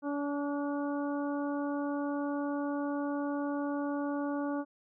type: harmonic tone with a mistuned harmonic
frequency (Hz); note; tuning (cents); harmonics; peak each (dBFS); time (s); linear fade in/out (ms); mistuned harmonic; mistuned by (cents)
286.5; D4; -43; 1 / 2 / 3 / 4 / 5; -32 / -38 / -42 / -44 / -46; 0.02-4.65; 50; 5; +18
effects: none